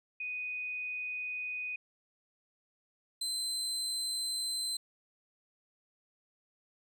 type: tone pair in turn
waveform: sine / 30% pulse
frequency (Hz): 2489 / 4076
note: D#7 / C8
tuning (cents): 0 / -46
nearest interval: major sixth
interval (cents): 854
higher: second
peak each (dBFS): -35 / -30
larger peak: second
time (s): 0.2-1.76 / 3.21-4.77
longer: neither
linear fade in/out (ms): 5
effects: none